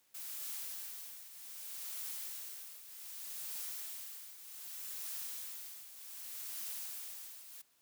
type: noise with tremolo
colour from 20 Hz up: blue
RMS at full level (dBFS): -42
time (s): 0.14-7.62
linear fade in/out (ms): 10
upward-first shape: triangle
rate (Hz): 0.65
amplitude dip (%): 75
effects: white hiss -72 dBFS RMS until 7.81 s + high-pass 100 Hz 12 dB/octave